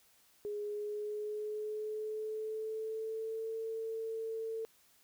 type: tone with pitch glide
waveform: sine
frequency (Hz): 415.3 to 447.7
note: G#4 to A4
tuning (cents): 0 to +30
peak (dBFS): -36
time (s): 0.45-4.65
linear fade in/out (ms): 0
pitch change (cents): +130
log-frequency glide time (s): 0.64-3.53
effects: white hiss -67 dBFS RMS until 5.03 s